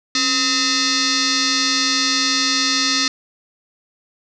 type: tone with frequency modulation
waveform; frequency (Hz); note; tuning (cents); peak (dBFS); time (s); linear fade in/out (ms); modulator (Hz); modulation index
sine; 270.8; C#4; -40; -15; 0.15-3.08; 2; 773; 7.2
effects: none